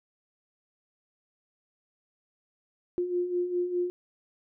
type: beating tone pair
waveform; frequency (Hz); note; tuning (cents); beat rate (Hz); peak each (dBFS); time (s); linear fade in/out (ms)
sine; 351.3 / 356.2; F4 / F4; +10 / +34; 4.9; -34 / -27; 2.98-3.9; 0
effects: none